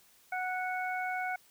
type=harmonic tone; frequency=738 Hz; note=F#5; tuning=5 cents flat; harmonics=1 / 2 / 3; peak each=-34 / -37 / -39 dBFS; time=0.32-1.36 s; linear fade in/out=5 ms; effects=white hiss -63 dBFS RMS until 1.5 s